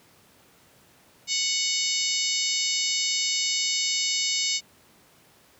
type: harmonic tone with a mistuned harmonic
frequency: 739 Hz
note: F#5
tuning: 2 cents flat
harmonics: 3 / 4 / 5 / 6 / 7 / 8 / 9 / 10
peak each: -32 / -32 / -32 / -31 / -30 / -31 / -36 / -32 dBFS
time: 1.27-4.61 s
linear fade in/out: 50 ms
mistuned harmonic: 8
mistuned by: +19 cents
effects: pink hiss -57 dBFS RMS until 5.59 s + high-pass 100 Hz 12 dB/octave